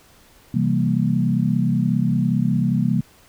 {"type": "chord", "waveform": "sine", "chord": "C dominant seventh", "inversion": "none", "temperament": "equal with one note detuned", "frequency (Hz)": [130.81, 165.77, 196, 233.1], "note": ["C3", "E3", "G3", "Bb3"], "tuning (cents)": [0, 10, 0, 0], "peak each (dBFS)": -22, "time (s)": [0.54, 3.01], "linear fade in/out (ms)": 5, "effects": ["pink hiss -52 dBFS RMS until 3.28 s"]}